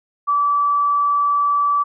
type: tone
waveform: sine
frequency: 1155 Hz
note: D6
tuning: 29 cents flat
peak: -14 dBFS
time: 0.27-1.84 s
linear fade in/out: 20 ms
effects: none